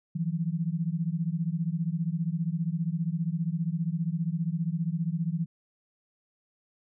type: beating tone pair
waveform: sine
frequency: 160 / 175 Hz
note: D#3 / F3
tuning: +49 / +4 cents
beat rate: 15 Hz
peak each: -29 / -30 dBFS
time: 0.15-5.46 s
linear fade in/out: 10 ms
effects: none